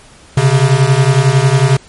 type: beating tone pair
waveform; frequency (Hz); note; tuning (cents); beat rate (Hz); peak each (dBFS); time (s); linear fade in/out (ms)
square; 129 / 140; C3 / C#3; -24 / +18; 11; -11; 0.37-1.77; 5
effects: pink hiss -41 dBFS RMS until 1.88 s + MP3 48 kbps